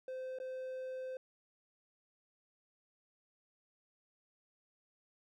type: tone with dropouts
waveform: triangle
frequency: 517 Hz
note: C5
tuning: 21 cents flat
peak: -38 dBFS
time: 0.08-1.17 s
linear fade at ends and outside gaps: 2 ms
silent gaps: 0.387-0.4 s
effects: none